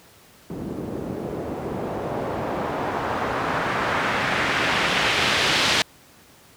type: noise with low-pass filter sweep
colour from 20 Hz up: white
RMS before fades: -24 dBFS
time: 0.5-5.82 s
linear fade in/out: 0 ms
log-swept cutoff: 290 to 3800 Hz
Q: 1.1
effects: pink hiss -51 dBFS RMS until 6.56 s + high-pass 80 Hz 12 dB/octave